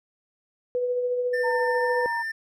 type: tone with tremolo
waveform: sine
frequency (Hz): 493.9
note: B4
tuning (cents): 0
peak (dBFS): -21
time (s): 0.75-2.06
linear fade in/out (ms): 0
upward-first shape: triangle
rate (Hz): 14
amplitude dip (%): 40
type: tone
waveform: triangle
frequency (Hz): 1791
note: A6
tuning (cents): +30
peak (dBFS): -26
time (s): 1.33-2.32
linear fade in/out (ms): 10
type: tone with pitch glide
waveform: sine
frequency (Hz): 916 to 935.2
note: A#5 to A#5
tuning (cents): -31 to +5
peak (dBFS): -27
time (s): 1.43-2.23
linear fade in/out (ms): 20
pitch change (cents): +36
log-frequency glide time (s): 1.69-1.97
effects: none